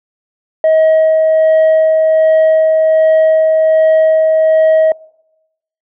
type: tone with tremolo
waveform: sine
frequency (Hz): 635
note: D#5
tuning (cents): +35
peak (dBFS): -3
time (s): 0.64-4.92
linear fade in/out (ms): 2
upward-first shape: sine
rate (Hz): 1.3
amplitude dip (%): 30
effects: noise-tail reverb RT60 0.9 s tail -25 dB re dry + tanh soft clip ceiling -5 dBFS